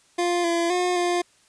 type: tone with pitch steps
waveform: 25% pulse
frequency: 349.8 / 339.2 / 359.1 / 351.9 Hz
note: F4 / E4 / F4 / F4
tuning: +3 / +50 / +48 / +13 cents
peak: -17 dBFS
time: 0.18-1.22 s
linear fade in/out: 10 ms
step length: 260 ms
effects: white hiss -59 dBFS RMS until 1.48 s + resampled to 22050 Hz